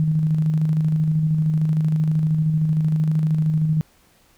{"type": "tone with tremolo", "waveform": "sine", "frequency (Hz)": 156.4, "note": "D#3", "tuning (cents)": 9, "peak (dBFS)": -15, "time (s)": [0, 3.81], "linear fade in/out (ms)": 0, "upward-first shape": "square", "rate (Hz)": 13, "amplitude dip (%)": 30, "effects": ["pink hiss -57 dBFS RMS until 4.37 s"]}